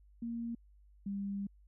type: tone pair in turn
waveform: sine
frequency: 233.1 / 199.12 Hz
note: A#3 / G3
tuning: 0 / +27 cents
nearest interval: minor third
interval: 273 cents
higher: first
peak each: -36 / -35 dBFS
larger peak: second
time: 0.22-0.55 / 1.06-1.47 s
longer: second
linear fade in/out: 5 ms
effects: added 50 Hz sine -59 dBFS peak until 1.67 s